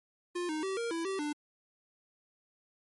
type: tone with pitch steps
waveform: square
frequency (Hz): 352.7 / 309.8 / 384.4 / 466.4 / 331.8 / 386.1 / 296.6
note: F4 / D#4 / G4 / A#4 / E4 / G4 / D4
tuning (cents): +17 / -7 / -34 / +1 / +11 / -26 / +17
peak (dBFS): -33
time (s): 0.35-1.33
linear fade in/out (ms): 10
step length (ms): 140
effects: MP3 48 kbps